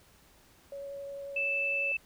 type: tone with vibrato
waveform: sine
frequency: 559 Hz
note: C#5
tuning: 14 cents sharp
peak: -38 dBFS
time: 0.72-1.92 s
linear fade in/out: 2 ms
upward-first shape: triangle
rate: 11 Hz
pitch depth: 9 cents each way
type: tone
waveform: sine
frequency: 2637 Hz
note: E7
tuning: in tune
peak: -28 dBFS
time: 1.36-1.97 s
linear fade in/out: 5 ms
effects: pink hiss -61 dBFS RMS until 2.05 s